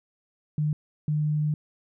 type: tone bursts at uneven times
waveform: sine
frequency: 151 Hz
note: D3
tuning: 48 cents sharp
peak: -22 dBFS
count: 2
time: 0.58-0.73 / 1.08-1.54 s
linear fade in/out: 2 ms
effects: none